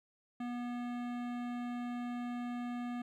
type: tone with hard clipping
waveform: sine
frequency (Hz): 242.7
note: B3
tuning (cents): -30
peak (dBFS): -39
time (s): 0.4-3.02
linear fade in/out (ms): 5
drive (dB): 17
effects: none